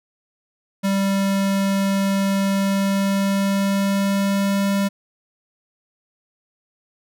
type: tone with pitch glide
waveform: square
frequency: 196 to 198.16 Hz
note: G3 to G3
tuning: 0 to +19 cents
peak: -18 dBFS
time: 0.83-4.89 s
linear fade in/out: 20 ms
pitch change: +19 cents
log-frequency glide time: 2.45-4.76 s
effects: none